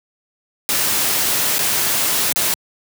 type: noise with dropouts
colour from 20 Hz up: white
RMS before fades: -18 dBFS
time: 0.69-2.54 s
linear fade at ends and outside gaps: 0 ms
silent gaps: 1.583-1.591 / 2.325-2.36 s
effects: high-pass 100 Hz 12 dB/octave